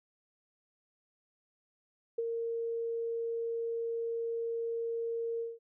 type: tone with ADSR envelope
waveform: sine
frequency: 461.5 Hz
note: A#4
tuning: 17 cents flat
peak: -28 dBFS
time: 2.18-5.59 s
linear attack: 7 ms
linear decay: 28 ms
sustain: -4 dB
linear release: 190 ms
effects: none